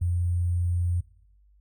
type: tone with sample-and-hold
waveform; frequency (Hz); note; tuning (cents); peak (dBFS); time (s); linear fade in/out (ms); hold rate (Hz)
sine; 87.5; F2; +4; -22; 0.01-1.01; 10; 8820
effects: noise-tail reverb RT60 0.8 s tail -22 dB re dry + added 50 Hz sine -56 dBFS peak until 1.6 s